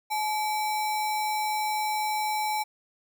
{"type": "tone with sample-and-hold", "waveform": "sine", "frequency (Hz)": 854, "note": "G#5", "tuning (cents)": 48, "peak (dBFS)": -25, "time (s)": [0.1, 2.64], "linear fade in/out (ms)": 20, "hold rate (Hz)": 3150, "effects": []}